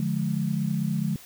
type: chord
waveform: sine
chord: D diminished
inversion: none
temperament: just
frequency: 146.83 / 176.2 / 211.4 Hz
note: D3 / F3 / Ab3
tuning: 0 / +16 / +31 cents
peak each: -28 dBFS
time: 0-1.16 s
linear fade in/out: 2 ms
effects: white hiss -48 dBFS RMS until 1.25 s